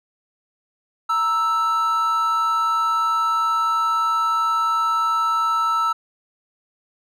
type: tone pair together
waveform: triangle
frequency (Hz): 931 / 1318.5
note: A#5 / E6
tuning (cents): -2 / 0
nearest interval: tritone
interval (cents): 602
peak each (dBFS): -24 / -16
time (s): 1.09-5.93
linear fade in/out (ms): 10
effects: none